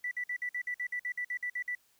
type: tone bursts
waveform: triangle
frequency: 1970 Hz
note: B6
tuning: 5 cents flat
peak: -28 dBFS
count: 14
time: 0.04-1.751 s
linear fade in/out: 5 ms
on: 73 ms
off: 53 ms
effects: tanh soft clip ceiling -30 dBFS + white hiss -69 dBFS RMS until 1.99 s